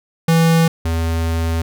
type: tone pair in turn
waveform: square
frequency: 164.6 / 82.3 Hz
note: E3 / E2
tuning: -2 / -2 cents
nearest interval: octave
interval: 1200 cents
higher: first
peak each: -11 / -17 dBFS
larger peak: first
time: 0.28-0.68 / 0.85-1.62 s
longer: second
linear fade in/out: 5 ms
effects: none